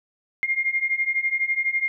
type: beating tone pair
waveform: sine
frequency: 2115 / 2127 Hz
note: C7 / C7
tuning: +18 / +28 cents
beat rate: 12 Hz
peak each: -25 / -23 dBFS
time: 0.43-1.88 s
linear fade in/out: 0 ms
effects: none